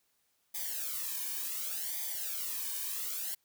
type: noise with flanger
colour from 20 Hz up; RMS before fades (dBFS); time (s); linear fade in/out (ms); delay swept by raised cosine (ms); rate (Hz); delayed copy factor
blue; -37; 0.54-3.35; 10; 0.72 to 1.51; 0.68; -0.9
effects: white hiss -75 dBFS RMS until 3.44 s